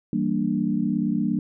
sine chord, E half-diminished seventh, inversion none, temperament equal, 164.81 / 196 / 233.1 / 293.7 Hz, E3 / G3 / Bb3 / D4, 0 / 0 / 0 / 0 cents, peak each -30 / -25 / -25 / -27 dBFS, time 0.13-1.39 s, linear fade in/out 2 ms, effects none

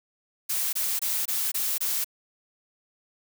blue noise bursts, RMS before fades -27 dBFS, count 6, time 0.49-2.045 s, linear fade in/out 10 ms, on 240 ms, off 23 ms, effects none

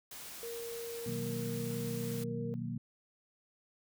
white noise, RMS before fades -47 dBFS, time 0.11-2.24 s, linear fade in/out 5 ms
sine tone, 466.2 Hz, A#4, in tune, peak -40 dBFS, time 0.43-2.54 s, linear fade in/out 0 ms
sine chord, B major seventh, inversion none, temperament equal with one note detuned, 122.83 / 155.56 / 185 / 233.1 Hz, B2 / D#3 / F#3 / A#3, -9 / 0 / 0 / 0 cents, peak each -40 / -43 / -43 / -40 dBFS, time 1.06-2.78 s, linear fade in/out 5 ms
effects none

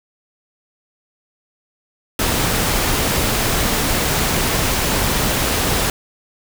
pink noise, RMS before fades -18 dBFS, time 2.19-5.9 s, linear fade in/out 2 ms, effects none

